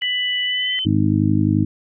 sine tone with pitch glide, 2960 to 3059 Hz, F#7 to G7, 0 to -43 cents, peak -20 dBFS, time 0.01-0.86 s, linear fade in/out 20 ms, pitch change +57 cents, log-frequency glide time 0.44-0.73 s
sine tone, 1989 Hz, B6, 12 cents sharp, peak -23 dBFS, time 0.02-0.79 s, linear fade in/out 0 ms
harmonic tone, 51.5 Hz, G#1, 14 cents flat, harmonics 2 / 3 / 4 / 5 / 6, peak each -19 / -22 / -21 / -21 / -20 dBFS, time 0.85-1.65 s, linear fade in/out 10 ms
effects none

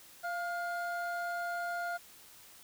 triangle tone pair together, 693 / 1421.7 Hz, F5 / F6, -14 / +30 cents, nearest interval octave, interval 1244 cents, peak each -34 / -36 dBFS, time 0.23-1.98 s, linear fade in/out 20 ms, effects white hiss -56 dBFS RMS until 2.63 s

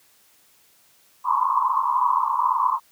white band-pass noise, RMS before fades -21 dBFS, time 1.24-2.8 s, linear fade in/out 50 ms, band 950 to 1100 Hz, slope 96 dB/octave, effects white hiss -58 dBFS RMS until 2.91 s + high-pass 60 Hz 12 dB/octave

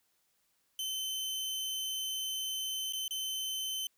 sawtooth tone with dropouts, 3068 Hz, G7, 38 cents flat, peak -31 dBFS, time 0.79-3.87 s, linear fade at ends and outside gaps 2 ms, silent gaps 2.925-2.933 / 3.08-3.108 s, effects white hiss -75 dBFS RMS until 3.97 s

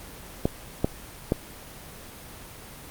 clicks, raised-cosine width 2 ms, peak -7 dBFS, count 3, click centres 0.455 / 0.845 / 1.321 s, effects pink hiss -43 dBFS RMS until 2.9 s + Opus 24 kbps

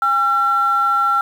sine tone pair together, 810 / 1357.1 Hz, G#5 / E6, -43 / +50 cents, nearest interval major sixth, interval 893 cents, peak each -21 / -13 dBFS, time 0.02-1.21 s, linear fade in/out 2 ms, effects tanh soft clip ceiling -7 dBFS + 7-bit

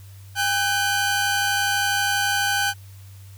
sawtooth tone pair together, 807 / 1521.9 Hz, G#5 / F#6, -50 / +48 cents, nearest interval major seventh, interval 1098 cents, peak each -20 / -18 dBFS, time 0.35-2.74 s, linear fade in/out 50 ms, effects added 97 Hz sine -40 dBFS peak until 3.37 s + white hiss -53 dBFS RMS until 3.37 s

